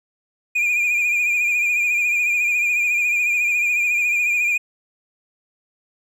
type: tone with vibrato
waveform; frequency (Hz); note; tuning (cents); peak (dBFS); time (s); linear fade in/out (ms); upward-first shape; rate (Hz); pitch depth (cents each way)
triangle; 2424; D#7; -46; -15; 0.55-4.58; 10; sine; 14; 45
effects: none